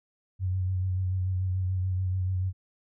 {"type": "tone with vibrato", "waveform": "sine", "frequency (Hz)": 92.8, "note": "F#2", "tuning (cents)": 6, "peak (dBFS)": -25, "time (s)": [0.39, 2.53], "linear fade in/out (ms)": 50, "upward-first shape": "sine", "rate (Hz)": 6.9, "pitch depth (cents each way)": 30, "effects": []}